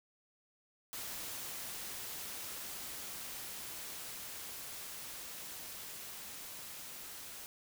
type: noise with level ramp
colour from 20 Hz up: white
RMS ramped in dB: -43 to -48 dBFS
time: 0.93-7.46 s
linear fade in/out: 0 ms
effects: none